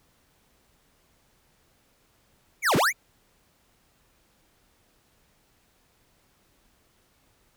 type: linear two-way sweep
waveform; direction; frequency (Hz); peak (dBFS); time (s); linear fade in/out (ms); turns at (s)
square; down then up; 2430 to 98 to 2430; -20; 2.62-2.93; 50; 2.76
effects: pink hiss -65 dBFS RMS until 7.56 s